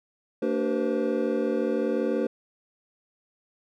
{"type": "tone cluster", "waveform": "triangle", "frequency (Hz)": [227.3, 293.1, 385, 479.4, 520], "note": ["A#3", "D4", "G4", "A#4", "C5"], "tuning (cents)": [-43, -3, -31, 48, -11], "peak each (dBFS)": -28, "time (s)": [0.42, 2.27], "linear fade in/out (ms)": 5, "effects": []}